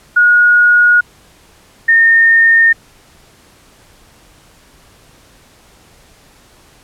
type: tone pair in turn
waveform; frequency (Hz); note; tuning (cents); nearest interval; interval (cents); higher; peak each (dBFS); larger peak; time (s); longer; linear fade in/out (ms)
sine; 1446 / 1827.1; F#6 / A#6; -40 / -35; major third; 405; second; -5; neither; 0.16-1.01 / 1.88-2.73; neither; 10
effects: pink hiss -46 dBFS RMS until 6.83 s + low-pass 12000 Hz 12 dB/octave